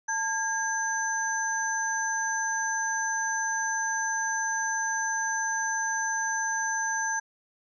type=tone cluster; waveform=sine; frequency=887 / 1623 / 6120 Hz; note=A5 / G#6 / G8; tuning=+14 / -40 / -42 cents; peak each=-31 / -29 / -32 dBFS; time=0.08-7.2 s; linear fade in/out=10 ms; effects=none

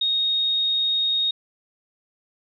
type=tone; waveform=sine; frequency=3729 Hz; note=A#7; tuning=in tune; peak=-19 dBFS; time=0.01-1.31 s; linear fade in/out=5 ms; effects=none

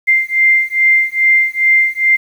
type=beating tone pair; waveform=sine; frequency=2093 / 2095.4 Hz; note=C7 / C7; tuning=0 / +2 cents; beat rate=2.4 Hz; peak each=-12 dBFS; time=0.07-2.17 s; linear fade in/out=20 ms; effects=7-bit

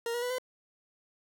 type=tone with pitch steps; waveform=40% pulse; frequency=466.2 / 479.6 / 493.4 / 507.5 Hz; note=A#4 / A#4 / B4 / B4; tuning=0 / +49 / -2 / +47 cents; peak=-30 dBFS; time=0.06-0.384 s; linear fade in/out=2 ms; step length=81 ms; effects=none

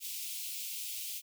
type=high-pass noise; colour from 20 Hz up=white; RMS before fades=-40 dBFS; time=0-1.22 s; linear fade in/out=50 ms; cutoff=2400 Hz; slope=48 dB/octave; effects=none

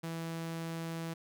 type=tone; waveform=sawtooth; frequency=164.81 Hz; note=E3; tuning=in tune; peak=-33 dBFS; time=0.03-1.14 s; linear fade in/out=10 ms; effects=none

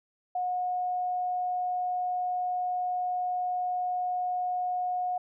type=tone; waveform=sine; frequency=725 Hz; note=F#5; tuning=35 cents flat; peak=-27 dBFS; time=0.35-5.18 s; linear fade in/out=5 ms; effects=none

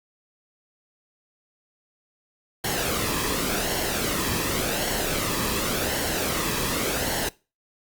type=noise with flanger; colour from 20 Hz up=pink; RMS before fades=-26 dBFS; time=2.64-7.29 s; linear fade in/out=5 ms; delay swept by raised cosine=0.81 to 1.4 ms; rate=0.89 Hz; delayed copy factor=-0.5; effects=noise-tail reverb RT60 0.3 s tail -22 dB re dry + Opus 48 kbps

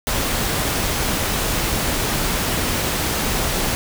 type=noise; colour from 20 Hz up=pink; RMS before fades=-21 dBFS; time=0.07-3.75 s; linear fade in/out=0 ms; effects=none

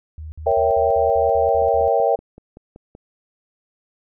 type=tone bursts; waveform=sine; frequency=77.78 Hz; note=D#2; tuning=in tune; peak=-30 dBFS; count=9; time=0.18-1.88 s; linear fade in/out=0 ms; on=140 ms; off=55 ms
type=chord; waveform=sine; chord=A# diminished seventh; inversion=none; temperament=equal; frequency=466.2 / 554.4 / 659.3 / 784 Hz; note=A#4 / C#5 / E5 / G5; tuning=0 / 0 / 0 / 0 cents; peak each=-20 dBFS; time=0.46-2.16 s; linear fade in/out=10 ms
type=click train; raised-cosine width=2 ms; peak=-27 dBFS; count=8; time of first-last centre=1.62-2.951 s; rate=5.26 Hz
effects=none

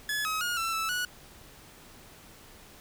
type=tone with pitch steps; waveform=sawtooth; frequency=1706 / 1274 / 1432 / 1338 / 1315 / 1467 Hz; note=G#6 / D#6 / F6 / E6 / E6 / F#6; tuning=+46 / +41 / +43 / +25 / -5 / -15 cents; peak=-25 dBFS; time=0.09-1.05 s; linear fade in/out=2 ms; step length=160 ms; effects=pink hiss -52 dBFS RMS until 2.8 s

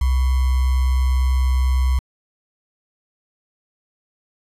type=tone with sample-and-hold; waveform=sine; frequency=64.5 Hz; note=C2; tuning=24 cents flat; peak=-14 dBFS; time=0.01-1.99 s; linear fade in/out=5 ms; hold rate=1050 Hz; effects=resampled to 32000 Hz

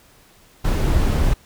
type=noise; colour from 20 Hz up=brown; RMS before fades=-17 dBFS; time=0.64-1.34 s; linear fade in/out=10 ms; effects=pink hiss -52 dBFS RMS until 1.45 s

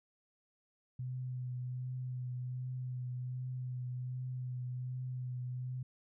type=tone with vibrato; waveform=sine; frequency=126.2 Hz; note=B2; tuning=38 cents sharp; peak=-37 dBFS; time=0.99-5.83 s; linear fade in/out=5 ms; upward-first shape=triangle; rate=1.3 Hz; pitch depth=22 cents each way; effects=none

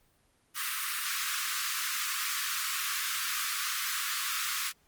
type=high-pass noise; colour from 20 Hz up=pink; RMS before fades=-33 dBFS; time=0.54-4.73 s; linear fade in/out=50 ms; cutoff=1100 Hz; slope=96 dB/octave; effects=pink hiss -68 dBFS RMS until 4.87 s + Opus 32 kbps

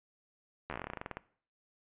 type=slowing click train; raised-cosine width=0.5 ms; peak=-23 dBFS; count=17; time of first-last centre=0.7-1.17 s; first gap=12 ms; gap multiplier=1.11; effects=noise-tail reverb RT60 0.5 s tail -19 dB re dry + resampled to 8000 Hz

